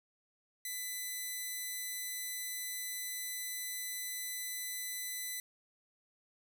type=tone; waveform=5% pulse; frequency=2001 Hz; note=B6; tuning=22 cents sharp; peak=-28 dBFS; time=0.65-5.4 s; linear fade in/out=2 ms; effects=none